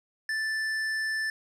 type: tone with hard clipping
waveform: sine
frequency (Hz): 1760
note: A6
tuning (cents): 0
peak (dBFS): -29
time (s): 0.29-1.3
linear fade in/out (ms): 2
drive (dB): 9
effects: none